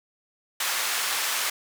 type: band-pass noise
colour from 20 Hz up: pink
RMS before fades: -27 dBFS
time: 0.6-1.5 s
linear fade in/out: 5 ms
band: 1200 to 16000 Hz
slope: 12 dB/octave
effects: none